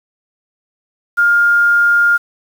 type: tone with quantisation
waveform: sine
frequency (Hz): 1410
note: F6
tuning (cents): +16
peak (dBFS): -8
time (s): 1.17-2.18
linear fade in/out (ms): 20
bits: 6
effects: none